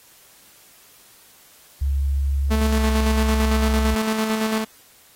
sine tone with pitch glide, 69.3 to 65.41 Hz, C#2 to C2, 0 to 0 cents, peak -18 dBFS, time 1.81-3.95 s, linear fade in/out 10 ms, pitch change -100 cents, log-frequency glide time 2.65-2.83 s
sawtooth tone with tremolo, 219.2 Hz, A3, 6 cents flat, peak -15 dBFS, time 2.5-4.65 s, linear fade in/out 20 ms, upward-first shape square, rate 8.9 Hz, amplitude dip 35%
effects white hiss -51 dBFS RMS until 5.15 s + AAC 48 kbps

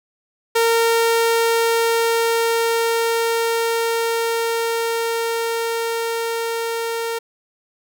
sawtooth tone with level ramp, 459.8 Hz, A#4, 24 cents flat, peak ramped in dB -10 to -18 dBFS, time 0.55-7.19 s, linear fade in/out 10 ms, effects none

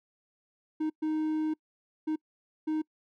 triangle tone bursts at uneven times, 311.1 Hz, D#4, in tune, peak -25 dBFS, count 4, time 0.8-0.9 / 1.02-1.54 / 2.07-2.16 / 2.67-2.82 s, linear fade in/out 10 ms, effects noise-tail reverb RT60 0.1 s tail -26 dB re dry

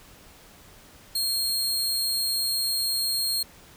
sawtooth tone, 4242 Hz, C8, 23 cents sharp, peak -21 dBFS, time 1.15-3.43 s, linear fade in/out 5 ms, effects pink hiss -51 dBFS RMS until 3.76 s

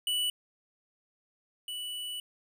square tone pair in turn, 2960 / 2960 Hz, F#7 / F#7, 0 / 0 cents, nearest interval unison, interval 0 cents, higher neither, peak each -28 / -36 dBFS, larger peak first, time 0.07-0.3 / 1.68-2.2 s, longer second, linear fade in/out 2 ms, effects 11-bit

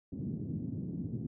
pink band-pass noise, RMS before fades -38 dBFS, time 0.12-1.27 s, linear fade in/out 5 ms, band 110 to 270 Hz, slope 24 dB/octave, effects none

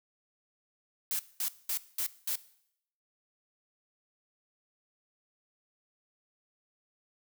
blue noise bursts, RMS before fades -32 dBFS, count 5, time 1.11-2.355 s, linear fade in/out 0 ms, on 81 ms, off 210 ms, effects noise-tail reverb RT60 0.7 s tail -18 dB re dry

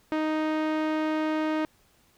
sawtooth tone with low-pass filter, 311.1 Hz, D#4, in tune, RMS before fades -27 dBFS, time 0.12-1.65 s, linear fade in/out 0 ms, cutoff 2400 Hz, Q 0.7, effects pink hiss -63 dBFS RMS until 2.17 s

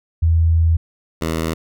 sine / 10% pulse tone pair in turn, 82.2 / 80.83 Hz, E2 / E2, -4 / -33 cents, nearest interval unison, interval 29 cents, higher first, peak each -11 dBFS, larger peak neither, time 0.22-0.77 / 1.21-1.54 s, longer first, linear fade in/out 10 ms, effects none

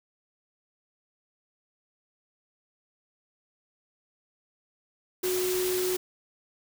sine tone in noise, 366.9 Hz, F#4, 15 cents flat, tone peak -26 dBFS, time 5.23-5.97 s, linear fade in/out 10 ms, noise white, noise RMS -33 dBFS, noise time 5.23-5.97 s, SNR +4 dB, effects none

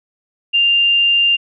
sine tone, 2794 Hz, F7, in tune, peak -10 dBFS, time 0.53-1.37 s, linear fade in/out 20 ms, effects none

